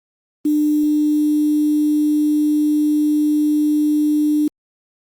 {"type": "tone with quantisation", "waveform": "sine", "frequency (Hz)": 300, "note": "D4", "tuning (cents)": 37, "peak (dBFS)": -13, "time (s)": [0.45, 4.48], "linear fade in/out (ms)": 5, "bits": 6, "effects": ["Opus 32 kbps"]}